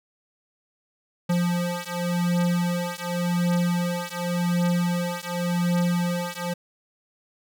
square beating tone pair, 174.61 / 175.5 Hz, F3 / F3, 0 / +9 cents, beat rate 0.89 Hz, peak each -26 dBFS, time 1.29-6.54 s, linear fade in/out 10 ms, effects none

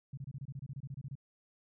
sine tone bursts, 135.9 Hz, C#3, 34 cents flat, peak -39 dBFS, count 15, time 0.13-1.154 s, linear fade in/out 5 ms, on 44 ms, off 26 ms, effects none

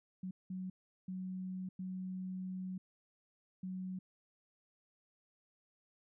sine tone bursts at uneven times, 185.8 Hz, F#3, 7 cents sharp, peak -39 dBFS, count 5, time 0.23-0.31 / 0.5-0.7 / 1.08-1.69 / 1.79-2.78 / 3.63-3.99 s, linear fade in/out 5 ms, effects none

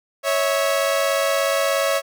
sawtooth tone pair together, 554.4 / 651.2 Hz, C#5 / E5, 0 / -21 cents, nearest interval minor third, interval 279 cents, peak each -16 / -18 dBFS, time 0.23-2.02 s, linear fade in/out 50 ms, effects none

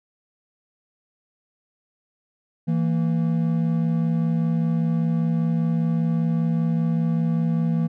triangle tone pair together, 164.81 / 229.9 Hz, E3 / A#3, 0 / -24 cents, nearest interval tritone, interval 576 cents, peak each -18 / -23 dBFS, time 2.67-7.88 s, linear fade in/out 20 ms, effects none

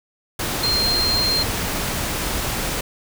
sine tone in noise, 4186 Hz, C8, in tune, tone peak -18 dBFS, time 0.63-1.43 s, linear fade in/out 5 ms, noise pink, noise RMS -24 dBFS, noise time 0.39-2.81 s, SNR +3 dB, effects none

